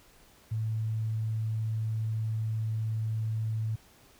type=tone; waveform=sine; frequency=110.4 Hz; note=A2; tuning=6 cents sharp; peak=-28 dBFS; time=0.51-3.76 s; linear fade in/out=10 ms; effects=pink hiss -59 dBFS RMS until 4.19 s

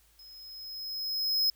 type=tone with level ramp; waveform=square; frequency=5120 Hz; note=D#8; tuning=49 cents sharp; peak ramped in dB=-50 to -23 dBFS; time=0.19-1.5 s; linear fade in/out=2 ms; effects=added 54 Hz sine -65 dBFS peak until 1.55 s + white hiss -65 dBFS RMS until 1.55 s

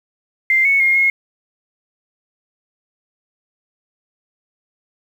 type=tone with pitch steps; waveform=sine; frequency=2092 / 2210 / 2137 / 2160 Hz; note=C7 / C#7 / C7 / C#7; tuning=-1 / -6 / +36 / -45 cents; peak=-11 dBFS; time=0.5-1.1 s; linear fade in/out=2 ms; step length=150 ms; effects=7-bit

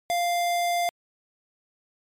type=tone; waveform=square; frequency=697 Hz; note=F5; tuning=4 cents flat; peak=-23 dBFS; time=0.1-0.89 s; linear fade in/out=0 ms; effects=MP3 64 kbps

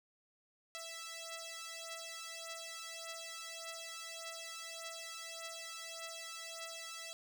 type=beating tone pair; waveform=5% pulse; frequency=659.3 / 661 Hz; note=E5 / E5; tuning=0 / +5 cents; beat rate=1.7 Hz; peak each=-37 / -36 dBFS; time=0.75-7.13 s; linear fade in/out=0 ms; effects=none

